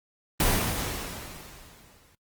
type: noise with exponential decay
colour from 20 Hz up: pink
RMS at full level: -21 dBFS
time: 0.4-2.15 s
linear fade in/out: 2 ms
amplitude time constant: 380 ms
effects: noise-tail reverb RT60 0.1 s tail -20 dB re dry + Opus 24 kbps